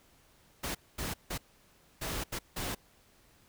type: noise bursts at uneven times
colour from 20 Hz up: pink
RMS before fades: -36 dBFS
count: 6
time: 0.63-0.75 / 0.98-1.14 / 1.3-1.38 / 2.01-2.24 / 2.32-2.39 / 2.56-2.75 s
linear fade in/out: 10 ms
effects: pink hiss -64 dBFS RMS until 3.48 s